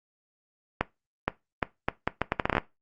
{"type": "accelerating click train", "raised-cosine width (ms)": 0.5, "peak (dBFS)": -8, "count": 14, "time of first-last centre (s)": [0.81, 2.582], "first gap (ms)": 470, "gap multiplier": 0.74, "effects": ["noise-tail reverb RT60 0.2 s tail -18 dB re dry", "Opus 48 kbps"]}